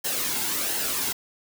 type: noise with flanger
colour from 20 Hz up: white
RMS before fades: -27 dBFS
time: 0.04-1.13 s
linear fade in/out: 10 ms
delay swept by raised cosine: 0.84 to 1.69 ms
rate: 1.4 Hz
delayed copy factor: -0.55
effects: none